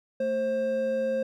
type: tone pair together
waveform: triangle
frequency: 223.1 / 530 Hz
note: A3 / C5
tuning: +24 / +22 cents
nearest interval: octave + minor third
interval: 1498 cents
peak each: -32 / -23 dBFS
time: 0.2-1.23 s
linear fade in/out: 5 ms
effects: none